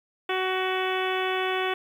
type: harmonic tone with a mistuned harmonic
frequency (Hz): 373.9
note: F#4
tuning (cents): +18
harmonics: 1 / 2 / 3 / 4 / 5 / 6 / 7 / 8 / 9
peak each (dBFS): -28 / -31 / -33 / -34 / -35 / -36 / -36 / -37 / -38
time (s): 0.29-1.74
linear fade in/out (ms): 5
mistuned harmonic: 9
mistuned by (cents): +33
effects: 9-bit